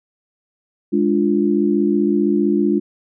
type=chord; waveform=sine; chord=D diminished; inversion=second; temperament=equal; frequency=207.7 / 293.7 / 349.2 Hz; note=Ab3 / D4 / F4; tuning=0 / 0 / 0 cents; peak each=-18 dBFS; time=0.92-2.8 s; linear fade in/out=20 ms; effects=none